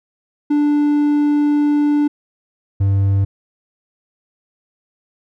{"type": "tone pair in turn", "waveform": "triangle", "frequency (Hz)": [293.7, 98.41], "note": ["D4", "G2"], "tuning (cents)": [0, 7], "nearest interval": "octave + perfect fifth", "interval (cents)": 1893, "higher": "first", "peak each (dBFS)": -10, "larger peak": "neither", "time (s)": [[0.5, 2.08], [2.8, 3.25]], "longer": "first", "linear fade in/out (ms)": 10, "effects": []}